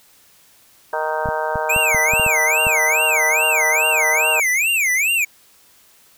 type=harmonic tone; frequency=155.8 Hz; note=D#3; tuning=3 cents sharp; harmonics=3 / 4 / 5 / 6 / 7 / 8 / 9 / 10; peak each=-28 / -24 / -28 / -24 / -35 / -32 / -37 / -28 dBFS; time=0.93-4.4 s; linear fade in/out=2 ms
type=clicks; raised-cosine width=5 ms; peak=-15 dBFS; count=9; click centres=1.258 / 1.288 / 1.557 / 1.763 / 1.947 / 2.136 / 2.197 / 2.264 / 2.668 s
type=tone with vibrato; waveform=square; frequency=2349 Hz; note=D7; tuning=in tune; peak=-16 dBFS; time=1.69-5.25 s; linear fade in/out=10 ms; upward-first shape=sine; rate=2.4 Hz; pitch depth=300 cents each way
effects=white hiss -52 dBFS RMS until 6.17 s